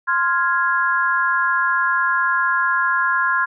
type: chord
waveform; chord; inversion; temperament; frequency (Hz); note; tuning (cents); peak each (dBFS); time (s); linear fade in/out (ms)
sine; F minor; second; equal; 1046.5 / 1396.9 / 1661.2; C6 / F6 / Ab6; 0 / 0 / 0; -20; 0.07-3.46; 20
effects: none